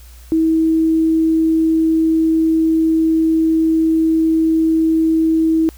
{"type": "tone", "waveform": "sine", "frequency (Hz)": 322.1, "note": "E4", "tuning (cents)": -40, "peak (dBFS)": -11, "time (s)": [0.32, 5.69], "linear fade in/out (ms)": 0, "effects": ["added 60 Hz sine -37 dBFS peak until 5.77 s", "white hiss -47 dBFS RMS until 5.77 s"]}